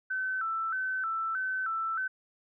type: tone with vibrato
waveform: sine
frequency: 1423 Hz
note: F6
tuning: 32 cents sharp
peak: -29 dBFS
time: 0.1-2.08 s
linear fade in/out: 10 ms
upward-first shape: square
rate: 1.6 Hz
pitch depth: 120 cents each way
effects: none